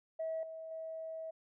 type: tone with level steps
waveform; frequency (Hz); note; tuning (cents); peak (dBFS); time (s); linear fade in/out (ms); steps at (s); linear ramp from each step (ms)
sine; 645; E5; -38; -34 / -43 / -40; 0.19-1.31; 10; 0.43 / 0.71; 2
effects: tanh soft clip ceiling -31 dBFS